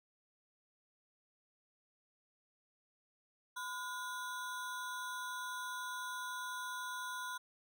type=ring-modulated tone; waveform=square; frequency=1224 Hz; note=D#6; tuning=29 cents flat; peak=-38 dBFS; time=3.56-7.38 s; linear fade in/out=10 ms; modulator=217 Hz; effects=none